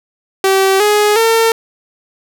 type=tone with pitch steps; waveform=sawtooth; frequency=385.4 / 417.9 / 453.1 Hz; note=G4 / G#4 / A#4; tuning=-29 / +11 / -49 cents; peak=-5 dBFS; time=0.44-1.52 s; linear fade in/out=2 ms; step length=360 ms; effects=none